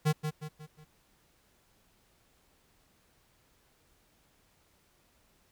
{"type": "tone with echo", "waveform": "square", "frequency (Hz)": 153.3, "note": "D#3", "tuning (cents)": -25, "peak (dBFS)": -24, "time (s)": [0.05, 0.13], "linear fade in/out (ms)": 20, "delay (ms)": 180, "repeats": 4, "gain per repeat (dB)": -7, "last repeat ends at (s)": 0.85, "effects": ["pink hiss -68 dBFS RMS until 5.51 s"]}